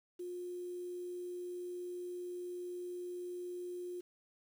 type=tone with quantisation; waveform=sine; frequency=356.3 Hz; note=F4; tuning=35 cents sharp; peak=-40 dBFS; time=0.19-4.01 s; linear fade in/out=10 ms; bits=10; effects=none